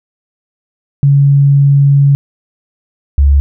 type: tone pair in turn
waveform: sine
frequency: 140.5 / 70.25 Hz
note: C#3 / C#2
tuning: +24 / +24 cents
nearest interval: octave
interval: 1200 cents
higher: first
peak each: -4 dBFS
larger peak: neither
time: 1.03-2.15 / 3.18-3.4 s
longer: first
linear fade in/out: 0 ms
effects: none